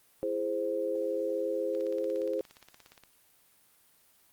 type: chord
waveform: sine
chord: E augmented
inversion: none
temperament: equal with one note detuned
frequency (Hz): 334.4 / 415.3 / 523.3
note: E4 / G#4 / B#4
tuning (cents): +25 / 0 / 0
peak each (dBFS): -36 / -34 / -31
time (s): 0.23-2.41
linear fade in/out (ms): 0
type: click train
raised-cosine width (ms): 0.2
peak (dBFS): -34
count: 23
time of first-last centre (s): 1.75-3.037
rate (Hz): 17.1
effects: white hiss -64 dBFS RMS until 4.32 s + Opus 32 kbps